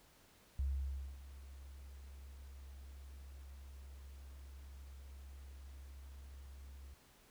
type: tone with ADSR envelope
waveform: sine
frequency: 67.8 Hz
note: C#2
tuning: 38 cents flat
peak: -33 dBFS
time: 0.59-6.94 s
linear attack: 3 ms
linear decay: 570 ms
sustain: -17 dB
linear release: 5 ms
effects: pink hiss -66 dBFS RMS until 7.3 s